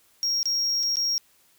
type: tone with dropouts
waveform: triangle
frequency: 5588 Hz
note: F8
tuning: in tune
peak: -21 dBFS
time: 0.23-1.18 s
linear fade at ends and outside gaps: 0 ms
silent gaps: 0.43-0.456 / 0.83-0.833 / 0.957-0.969 s
effects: white hiss -61 dBFS RMS until 1.58 s